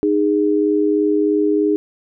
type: tone pair together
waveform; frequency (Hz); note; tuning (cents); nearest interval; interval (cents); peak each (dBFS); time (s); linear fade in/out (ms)
sine; 307.9 / 411; D#4 / G#4; -18 / -18; perfect fourth; 500; -16; 0.03-1.76; 0
effects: none